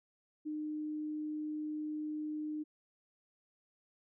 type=tone; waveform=sine; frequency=304.5 Hz; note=D#4; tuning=37 cents flat; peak=-36 dBFS; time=0.45-2.64 s; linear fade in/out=20 ms; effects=none